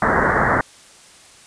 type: low-pass noise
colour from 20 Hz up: white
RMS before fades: -17 dBFS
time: 0.02-0.61 s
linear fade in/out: 2 ms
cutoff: 1900 Hz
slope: 96 dB/octave
effects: white hiss -46 dBFS RMS until 1.46 s + resampled to 22050 Hz